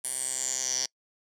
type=tone with band-pass filter sweep; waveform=10% pulse; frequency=130 Hz; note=C3; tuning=11 cents flat; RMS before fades=-31 dBFS; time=0.04-0.86 s; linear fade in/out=5 ms; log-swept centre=9800 to 5400 Hz; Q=8; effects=noise-tail reverb RT60 0.1 s tail -26 dB re dry